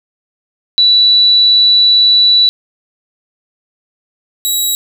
sine / 15% pulse tone pair in turn, 3949 / 3872 Hz, B7 / B7, -1 / -35 cents, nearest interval unison, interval 34 cents, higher first, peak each -5 dBFS, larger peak neither, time 0.78-2.49 / 4.45-4.75 s, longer first, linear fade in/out 0 ms, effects none

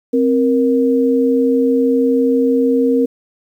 sine tone pair together, 263.1 / 469.4 Hz, C4 / A#4, +10 / +12 cents, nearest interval minor seventh, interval 1002 cents, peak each -13 / -14 dBFS, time 0.13-3.06 s, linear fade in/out 10 ms, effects 8-bit

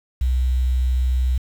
sine tone with quantisation, 63.3 Hz, B1, 43 cents sharp, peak -16 dBFS, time 0.21-1.38 s, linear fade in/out 5 ms, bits 7, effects none

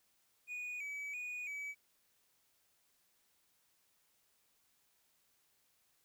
triangle tone with vibrato, 2373 Hz, D7, 17 cents sharp, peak -39 dBFS, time 0.47-1.75 s, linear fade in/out 50 ms, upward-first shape square, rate 1.5 Hz, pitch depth 66 cents each way, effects white hiss -75 dBFS RMS until 6.04 s

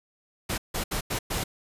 pink noise bursts at uneven times, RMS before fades -29 dBFS, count 5, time 0.49-0.58 / 0.74-0.84 / 0.91-1.01 / 1.1-1.19 / 1.3-1.44 s, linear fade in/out 10 ms, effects resampled to 32000 Hz

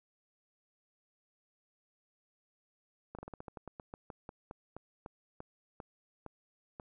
slowing click train, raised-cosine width 1 ms, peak -30 dBFS, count 20, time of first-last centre 3.15-6.798 s, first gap 37 ms, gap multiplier 1.16, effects none

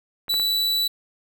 clicks, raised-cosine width 0.5 ms, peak -25 / -19 / -21 dBFS, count 3, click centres 0.282 / 0.341 / 0.398 s
45% pulse tone, 3951 Hz, B7, in tune, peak -20 dBFS, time 0.29-0.88 s, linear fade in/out 10 ms
effects none

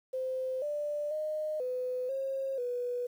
sine tone with pitch steps, 518 / 590 / 615 / 504 / 538 / 489.5 Hz, C5 / D5 / D#5 / B4 / C5 / B4, -17 / +8 / -20 / +35 / +48 / -15 cents, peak -31 dBFS, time 0.13-3.07 s, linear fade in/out 10 ms, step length 490 ms, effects 10-bit

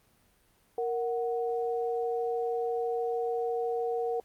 sine tone pair together, 466.2 / 740 Hz, A#4 / F#5, 0 / 0 cents, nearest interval minor sixth, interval 800 cents, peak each -29 / -34 dBFS, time 0.78-4.2 s, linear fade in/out 2 ms, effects pink hiss -66 dBFS RMS until 4.24 s + Opus 32 kbps

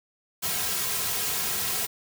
white noise with comb filter, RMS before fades -28 dBFS, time 0.42-1.87 s, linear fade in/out 20 ms, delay 3.4 ms, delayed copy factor -0.65, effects none

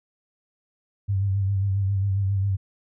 sine tone with vibrato, 98 Hz, G2, in tune, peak -20 dBFS, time 1.08-2.57 s, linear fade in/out 20 ms, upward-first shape sine, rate 7.4 Hz, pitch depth 46 cents each way, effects none

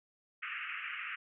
white band-pass noise, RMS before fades -41 dBFS, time 0.42-1.16 s, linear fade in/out 10 ms, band 1200 to 2800 Hz, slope 96 dB/octave, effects none

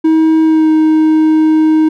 triangle tone with pitch glide, 318.6 to 313.3 Hz, D#4 to D#4, +41 to +12 cents, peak -4 dBFS, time 0.04-1.89 s, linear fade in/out 10 ms, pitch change -29 cents, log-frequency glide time 0.43-0.7 s, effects none

